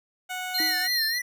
15% pulse tone, 736 Hz, F#5, 9 cents flat, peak -24 dBFS, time 0.29-0.88 s, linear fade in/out 20 ms
square tone with tremolo, 4186 Hz, C8, in tune, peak -24 dBFS, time 0.54-1.19 s, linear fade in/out 10 ms, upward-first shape sine, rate 2.8 Hz, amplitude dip 45%
square tone with vibrato, 1864.7 Hz, A#6, in tune, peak -28 dBFS, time 0.58-1.22 s, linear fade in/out 10 ms, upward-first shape sine, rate 3.7 Hz, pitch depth 100 cents each way
triangle tone with exponential decay, 316.3 Hz, D#4, 29 cents sharp, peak -28 dBFS, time 0.6-1.01 s, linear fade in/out 1 ms, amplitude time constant 88 ms
effects none

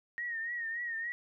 sine tone with vibrato, 1864.7 Hz, A#6, in tune, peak -34 dBFS, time 0.18-1.12 s, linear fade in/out 0 ms, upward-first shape triangle, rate 3.5 Hz, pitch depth 77 cents each way, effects none

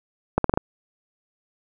accelerating click train, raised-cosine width 1 ms, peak -4 dBFS, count 5, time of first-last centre 0.38-0.575 s, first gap 63 ms, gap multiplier 0.83, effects none

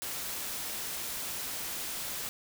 white noise, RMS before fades -37 dBFS, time 0.02-2.29 s, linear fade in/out 0 ms, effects none

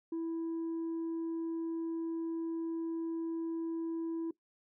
sine tone, 329.6 Hz, E4, in tune, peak -31 dBFS, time 0.12-4.31 s, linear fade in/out 5 ms, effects noise-tail reverb RT60 0.1 s tail -19 dB re dry + tanh soft clip ceiling -33 dBFS

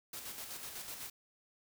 white noise with tremolo, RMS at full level -44 dBFS, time 0.13-1.1 s, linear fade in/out 5 ms, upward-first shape square, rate 8 Hz, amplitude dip 40%, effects none

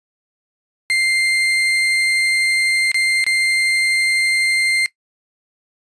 35% pulse tone with dropouts, 2096 Hz, C7, 2 cents sharp, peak -13 dBFS, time 0.9-4.86 s, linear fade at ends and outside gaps 0 ms, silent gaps 2.916-2.944 / 3.241-3.265 s, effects noise-tail reverb RT60 0.1 s tail -18 dB re dry + resampled to 22050 Hz

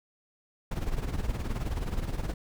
brown noise with tremolo, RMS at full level -28 dBFS, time 0.71-2.34 s, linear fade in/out 5 ms, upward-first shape sine, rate 19 Hz, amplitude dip 70%, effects none

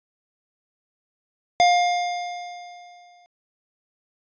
square tone with exponential decay, 707 Hz, F5, 21 cents sharp, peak -13 dBFS, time 1.6-3.26 s, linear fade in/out 0 ms, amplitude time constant 360 ms, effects resampled to 16000 Hz

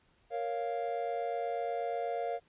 triangle chord, Bb minor, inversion none, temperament equal, 466.2 / 554.4 / 698.5 Hz, Bb4 / Db5 / F5, 0 / 0 / 0 cents, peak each -35 / -37 / -33 dBFS, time 0.3-2.4 s, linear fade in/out 50 ms, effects pink hiss -69 dBFS RMS until 2.48 s + resampled to 8000 Hz

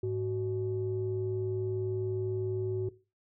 sine tone pair together, 105.91 / 373.5 Hz, G#2 / F#4, +34 / +16 cents, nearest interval octave + minor seventh, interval 2182 cents, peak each -33 / -30 dBFS, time 0.03-2.89 s, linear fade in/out 5 ms, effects noise-tail reverb RT60 0.3 s tail -17 dB re dry + tanh soft clip ceiling -23 dBFS

